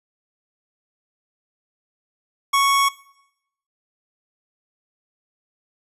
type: tone pair together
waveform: square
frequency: 1109.5 / 2217 Hz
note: C#6 / C#7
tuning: +1 / 0 cents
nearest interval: octave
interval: 1199 cents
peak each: -16 / -24 dBFS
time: 2.53-2.89 s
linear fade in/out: 10 ms
effects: noise-tail reverb RT60 0.8 s tail -20 dB re dry + resampled to 32000 Hz